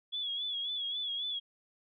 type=tone with vibrato; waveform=sine; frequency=3382 Hz; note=G#7; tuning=31 cents sharp; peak=-33 dBFS; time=0.12-1.4 s; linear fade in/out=20 ms; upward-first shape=sine; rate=3.7 Hz; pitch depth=62 cents each way; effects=none